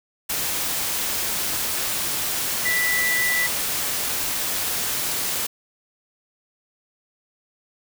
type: tone in noise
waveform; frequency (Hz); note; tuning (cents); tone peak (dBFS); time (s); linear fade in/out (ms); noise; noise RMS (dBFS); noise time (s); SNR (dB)
sine; 1975.5; B6; 0; -20; 2.65-3.47; 10; white; -25; 0.29-5.47; +2
effects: none